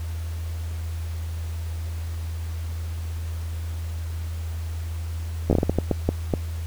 slowing click train, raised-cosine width 2 ms, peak -6 dBFS, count 11, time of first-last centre 5.5-6.338 s, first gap 12 ms, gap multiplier 1.4, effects added 82 Hz sine -27 dBFS peak until 6.66 s + pink hiss -45 dBFS RMS until 6.66 s

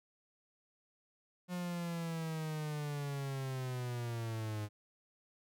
45% pulse linear sweep, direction down, 179.9 to 103.83 Hz, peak -37 dBFS, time 1.48-4.69 s, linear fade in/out 50 ms, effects none

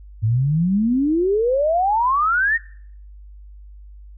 sine exponential sweep, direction up, 104.1 to 1887 Hz, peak -15 dBFS, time 0.22-2.58 s, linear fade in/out 20 ms, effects noise-tail reverb RT60 0.6 s tail -22 dB re dry + added 50 Hz sine -38 dBFS peak until 4.17 s

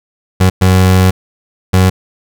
30% pulse tone bursts at uneven times, 93.1 Hz, F#2, 11 cents sharp, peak -3 dBFS, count 3, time 0.4-0.5 / 0.61-1.11 / 1.73-1.9 s, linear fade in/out 10 ms, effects none

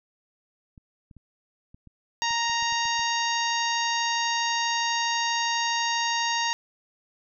clicks, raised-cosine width 5 ms, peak -36 dBFS, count 11, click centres 0.778 / 1.112 / 1.167 / 1.745 / 1.873 / 2.308 / 2.497 / 2.625 / 2.724 / 2.855 / 2.994 s
harmonic tone, 932.3 Hz, A#5, in tune, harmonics 1 / 2 / 3 / 4 / 5 / 6 / 7, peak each -27 / -30 / -32 / -33 / -34 / -35 / -35 dBFS, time 2.22-6.53 s, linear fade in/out 0 ms
effects none

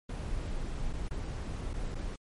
brown noise with dropouts, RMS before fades -35 dBFS, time 0.09-2.16 s, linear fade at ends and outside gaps 5 ms, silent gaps 0.93-0.934 / 1.084-1.108 / 1.734-1.738 / 1.947-1.953 s, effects MP3 48 kbps

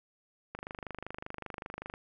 click train, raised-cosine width 0.5 ms, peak -24 dBFS, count 36, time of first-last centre 0.55-1.939 s, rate 25.2 Hz, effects none

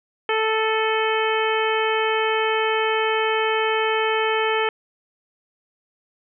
harmonic tone with a mistuned harmonic, 440 Hz, A4, in tune, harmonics 1 / 2 / 3 / 4 / 5 / 6 / 7, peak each -22 / -25 / -27 / -28 / -29 / -30 / -30 dBFS, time 0.29-4.69 s, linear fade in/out 2 ms, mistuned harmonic 6, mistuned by -47 cents, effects none

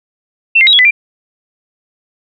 sine tone with pitch steps, 2695 / 2110 / 3837 / 3351 / 2002 / 2372 Hz, E7 / C7 / A#7 / G#7 / B6 / D7, +38 / +14 / +49 / +15 / +23 / +17 cents, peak -4 dBFS, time 0.55-0.91 s, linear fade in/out 10 ms, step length 60 ms, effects none

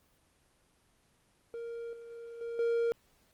triangle tone with level steps, 466.2 Hz, A#4, in tune, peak -36 / -43 / -41 / -34 / -25 dBFS, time 1.54-2.92 s, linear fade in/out 0 ms, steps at 1.93 / 2.1 / 2.41 / 2.59 s, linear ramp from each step 2 ms, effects pink hiss -69 dBFS RMS until 3.33 s + Opus 24 kbps

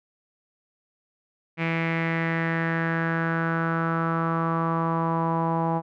sawtooth tone with low-pass filter sweep, 164.8 Hz, E3, in tune, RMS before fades -25 dBFS, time 1.57-5.82 s, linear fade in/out 50 ms, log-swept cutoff 2300 to 890 Hz, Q 5, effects none

